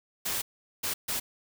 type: noise bursts at uneven times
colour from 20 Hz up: white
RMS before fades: -31 dBFS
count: 3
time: 0.25-0.42 / 0.83-0.94 / 1.08-1.2 s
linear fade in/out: 10 ms
effects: none